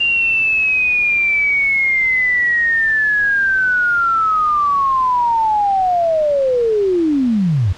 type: linear sweep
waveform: sine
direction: down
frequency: 2794 to 82.6 Hz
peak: -12 dBFS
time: 0-7.73 s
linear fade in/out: 10 ms
effects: pink hiss -38 dBFS RMS until 7.77 s + low-pass 5000 Hz 12 dB/octave